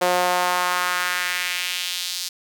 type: tone with high-pass filter sweep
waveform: sawtooth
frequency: 179.3 Hz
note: F3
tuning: 46 cents sharp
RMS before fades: -23 dBFS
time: 0.01-2.29 s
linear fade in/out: 10 ms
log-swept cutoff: 550 to 4700 Hz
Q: 1.8
effects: none